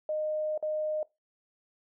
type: tone with dropouts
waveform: sine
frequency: 615 Hz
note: D#5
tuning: 20 cents flat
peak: -28 dBFS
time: 0.09-1.03 s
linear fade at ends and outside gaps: 2 ms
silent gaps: 0.577-0.626 s
effects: noise-tail reverb RT60 0.2 s tail -21 dB re dry